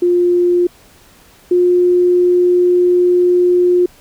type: tone pair in turn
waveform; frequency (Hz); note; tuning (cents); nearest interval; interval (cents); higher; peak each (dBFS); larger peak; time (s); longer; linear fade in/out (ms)
sine; 352.7 / 356.6; F4 / F4; +17 / +36; unison; 19; second; -9 / -8; second; 0.02-0.67 / 1.51-3.86; second; 5
effects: pink hiss -46 dBFS RMS until 4 s